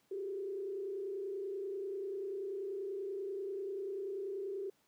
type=tone with frequency modulation; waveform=sine; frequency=392 Hz; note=G4; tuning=in tune; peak=-37 dBFS; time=0.11-4.7 s; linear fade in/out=5 ms; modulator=30.3 Hz; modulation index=0.8; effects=pink hiss -73 dBFS RMS until 4.87 s + high-pass 150 Hz 12 dB/octave